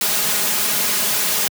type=noise with comb filter; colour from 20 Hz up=white; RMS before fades=-19 dBFS; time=0.01-1.48 s; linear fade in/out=2 ms; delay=4.8 ms; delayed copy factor=+0.6; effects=high-pass 100 Hz 12 dB/octave